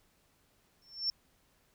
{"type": "tone with exponential growth", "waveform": "sine", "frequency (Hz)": 5410, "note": "E8", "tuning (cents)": 44, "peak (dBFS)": -25, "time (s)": [0.82, 1.1], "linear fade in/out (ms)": 1, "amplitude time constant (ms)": 59, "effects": ["tanh soft clip ceiling -24 dBFS", "pink hiss -70 dBFS RMS until 1.74 s"]}